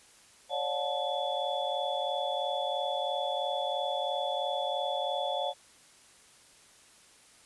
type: tone cluster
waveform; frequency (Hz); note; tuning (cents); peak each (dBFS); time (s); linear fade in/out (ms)
sine; 551 / 594 / 720 / 870 / 3430; C#5 / D5 / F#5 / A5 / A7; -11 / +20 / -47 / -20 / -45; -35 / -36 / -34 / -37 / -37; 0.49-5.54; 50
effects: white hiss -58 dBFS RMS until 7.45 s + resampled to 24000 Hz